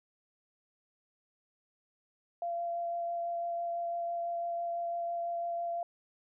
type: tone with vibrato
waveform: sine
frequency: 686 Hz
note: F5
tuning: 31 cents flat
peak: -32 dBFS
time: 2.42-5.83 s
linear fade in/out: 2 ms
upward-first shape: sine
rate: 6 Hz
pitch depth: 9 cents each way
effects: none